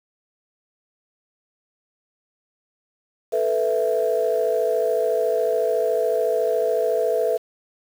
sine chord, A suspended second, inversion none, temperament equal, 440 / 493.9 / 659.3 Hz, A4 / B4 / E5, 0 / 0 / 0 cents, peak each -22 dBFS, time 3.32-7.38 s, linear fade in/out 20 ms, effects tanh soft clip ceiling -10 dBFS + 7-bit

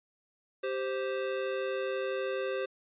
square tone pair together, 390.8 / 523 Hz, G4 / C5, -5 / -1 cents, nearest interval perfect fourth, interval 504 cents, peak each -35 / -34 dBFS, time 0.63-2.66 s, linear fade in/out 10 ms, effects resampled to 8000 Hz

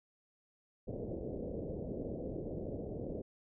white low-pass noise, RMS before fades -41 dBFS, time 0.87-3.22 s, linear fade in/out 10 ms, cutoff 570 Hz, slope 48 dB/octave, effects none

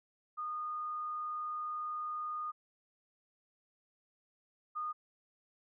sine tone pair in turn, 1227 / 1227 Hz, D#6 / D#6, -25 / -25 cents, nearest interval unison, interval 0 cents, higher neither, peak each -36 / -35 dBFS, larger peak second, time 0.37-2.52 / 4.75-4.93 s, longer first, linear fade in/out 20 ms, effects none

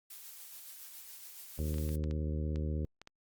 blue noise with tremolo, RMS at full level -48 dBFS, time 0.1-1.96 s, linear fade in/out 5 ms, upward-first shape sine, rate 7.1 Hz, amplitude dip 30%
harmonic tone, 76.5 Hz, D#2, 29 cents flat, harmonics 1 / 2 / 3 / 4 / 5 / 6 / 7, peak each -33 / -39 / -43 / -45 / -47 / -49 / -50 dBFS, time 1.59-2.85 s, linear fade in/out 0 ms
clicks, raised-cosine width 0.2 ms, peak -32 dBFS, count 8, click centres 1.742 / 1.783 / 1.891 / 2.04 / 2.111 / 2.559 / 3.016 / 3.074 s
effects Opus 48 kbps

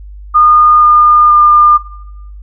sine tone with pitch steps, 1220 / 1211.6 / 1203.2 Hz, D#6 / D#6 / D6, -34 / -46 / +42 cents, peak -3 dBFS, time 0.34-1.78 s, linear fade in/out 20 ms, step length 480 ms, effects noise-tail reverb RT60 1.0 s tail -18 dB re dry + added 50 Hz sine -27 dBFS peak until 2.42 s

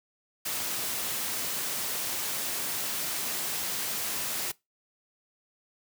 white noise, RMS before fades -32 dBFS, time 0.45-4.52 s, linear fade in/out 10 ms, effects noise-tail reverb RT60 0.2 s tail -22 dB re dry + high-pass 100 Hz 12 dB/octave

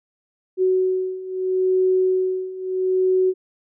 sine beating tone pair, 372.2 / 372.96 Hz, F#4 / F#4, +10 / +14 cents, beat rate 0.76 Hz, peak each -22 / -19 dBFS, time 0.57-3.34 s, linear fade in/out 50 ms, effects none

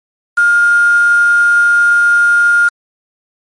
sine tone with quantisation, 1413 Hz, F6, 20 cents sharp, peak -6 dBFS, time 0.37-2.69 s, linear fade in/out 10 ms, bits 4, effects MP3 48 kbps

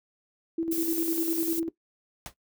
sine tone with tremolo, 329.6 Hz, E4, in tune, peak -24 dBFS, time 0.58-1.69 s, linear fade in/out 5 ms, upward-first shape square, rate 10 Hz, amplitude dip 50%
violet noise, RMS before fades -32 dBFS, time 0.71-1.6 s, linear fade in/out 10 ms
pink noise with exponential decay, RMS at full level -33 dBFS, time 2.26-2.34 s, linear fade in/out 0 ms, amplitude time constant 16 ms
effects noise-tail reverb RT60 0.1 s tail -17 dB re dry

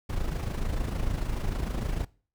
brown noise with amplitude modulation, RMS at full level -27 dBFS, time 0.09-2.05 s, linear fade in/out 10 ms, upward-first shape sine, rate 26.7 Hz, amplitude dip 60%, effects noise-tail reverb RT60 0.4 s tail -22 dB re dry

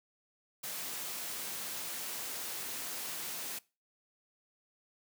white noise, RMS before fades -40 dBFS, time 0.63-3.59 s, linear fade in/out 10 ms, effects noise-tail reverb RT60 0.3 s tail -22 dB re dry + high-pass 150 Hz 12 dB/octave

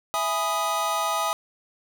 square chord, E major seventh, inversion none, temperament equal, 659.3 / 830.6 / 987.8 / 1244.5 Hz, E5 / G#5 / B5 / D#6, 0 / 0 / 0 / 0 cents, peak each -31 / -30 / -33 / -27 dBFS, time 0.14-1.33 s, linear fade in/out 0 ms, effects none

